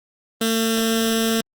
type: tone with notch filter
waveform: 10% pulse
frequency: 225.4 Hz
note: A3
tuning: 42 cents sharp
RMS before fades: -20 dBFS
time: 0.41-1.41 s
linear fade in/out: 5 ms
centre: 930 Hz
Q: 0.53
effects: Opus 24 kbps